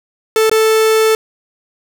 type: tone with dropouts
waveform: 45% pulse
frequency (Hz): 440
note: A4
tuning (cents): 0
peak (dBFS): -9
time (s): 0.36-1.15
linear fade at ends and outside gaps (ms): 1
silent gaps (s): 0.496-0.514
effects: none